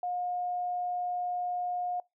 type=tone; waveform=sine; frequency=716 Hz; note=F5; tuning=43 cents sharp; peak=-30 dBFS; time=0.03-2 s; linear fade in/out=2 ms; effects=noise-tail reverb RT60 0.2 s tail -24 dB re dry